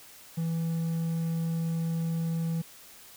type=tone; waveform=triangle; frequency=164.81 Hz; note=E3; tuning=in tune; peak=-25 dBFS; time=0.37-2.62 s; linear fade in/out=10 ms; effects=white hiss -51 dBFS RMS until 3.16 s